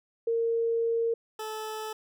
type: tone pair in turn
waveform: sine / 20% pulse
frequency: 460.4 / 434.6 Hz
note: A#4 / A4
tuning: -22 / -21 cents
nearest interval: minor second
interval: 99 cents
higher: first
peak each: -24 / -29 dBFS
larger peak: first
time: 0.27-1.14 / 1.39-1.93 s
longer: first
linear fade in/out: 5 ms
effects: none